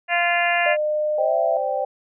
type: harmonic tone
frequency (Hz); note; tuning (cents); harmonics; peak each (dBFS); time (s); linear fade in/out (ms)
346.8; F4; -12; 2 / 3 / 4 / 5 / 6 / 7 / 8; -21 / -31 / -32 / -23 / -25 / -27 / -27; 0.08-0.77; 50
type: tone with pitch glide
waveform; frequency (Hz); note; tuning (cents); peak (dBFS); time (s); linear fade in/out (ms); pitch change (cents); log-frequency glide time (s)
sine; 606 to 664.7; D#5 to E5; -46 to +14; -19; 0.66-1.57; 2; +160; 1.17-1.35
type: chord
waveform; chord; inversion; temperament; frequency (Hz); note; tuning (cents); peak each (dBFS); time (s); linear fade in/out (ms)
sine; C suspended second; none; equal; 523.3 / 587.3 / 784; C5 / D5 / G5; 0 / 0 / 0; -25; 1.18-1.85; 5
effects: none